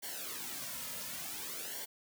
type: noise with flanger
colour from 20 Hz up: white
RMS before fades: -42 dBFS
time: 0.02-1.86 s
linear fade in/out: 20 ms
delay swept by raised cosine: 0.78 to 2.68 ms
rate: 0.56 Hz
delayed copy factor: -0.8
effects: none